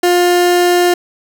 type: tone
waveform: 30% pulse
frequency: 353.7 Hz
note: F4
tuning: 22 cents sharp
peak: -6 dBFS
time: 0.03-0.94 s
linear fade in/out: 5 ms
effects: none